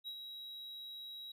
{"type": "tone with ADSR envelope", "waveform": "triangle", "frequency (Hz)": 3855, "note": "B7", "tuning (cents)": -43, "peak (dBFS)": -39, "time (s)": [0.04, 1.32], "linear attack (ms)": 36, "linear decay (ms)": 69, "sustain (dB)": -5, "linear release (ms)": 6, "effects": []}